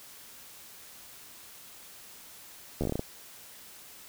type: slowing click train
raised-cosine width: 2 ms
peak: -17 dBFS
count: 9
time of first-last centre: 2.81-2.994 s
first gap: 12 ms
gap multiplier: 1.18
effects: white hiss -50 dBFS RMS until 4.08 s